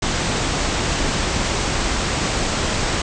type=low-pass noise; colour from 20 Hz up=pink; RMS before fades=-21 dBFS; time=0.02-3.02 s; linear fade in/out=5 ms; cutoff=8300 Hz; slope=96 dB/octave; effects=none